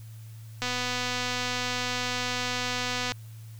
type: click train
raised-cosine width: 0.2 ms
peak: -13 dBFS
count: 621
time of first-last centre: 0.62-3.12 s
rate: 248 Hz
effects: added 111 Hz sine -41 dBFS peak until 3.59 s + white hiss -57 dBFS RMS until 3.59 s